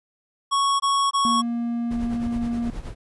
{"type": "tone bursts", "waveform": "square", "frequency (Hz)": 1108.7, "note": "C#6", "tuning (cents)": 0, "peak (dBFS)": -19, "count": 3, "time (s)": [0.51, 1.422], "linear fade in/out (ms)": 20, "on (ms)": 290, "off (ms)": 21}
{"type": "tone", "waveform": "triangle", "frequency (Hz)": 235.5, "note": "A#3", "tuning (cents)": 18, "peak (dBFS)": -21, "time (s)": [1.25, 2.7], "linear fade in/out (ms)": 0}
{"type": "noise with tremolo", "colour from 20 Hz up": "brown", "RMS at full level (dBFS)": -31, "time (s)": [1.9, 2.95], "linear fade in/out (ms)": 20, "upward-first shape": "sine", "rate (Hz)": 9.5, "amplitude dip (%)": 60}
{"effects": ["resampled to 24000 Hz"]}